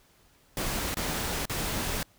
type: noise with dropouts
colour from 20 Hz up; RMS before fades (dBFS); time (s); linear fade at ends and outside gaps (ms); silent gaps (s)
pink; -31; 0.57-2.03; 2; 0.944-0.969 / 1.455-1.496
effects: pink hiss -62 dBFS RMS until 2.18 s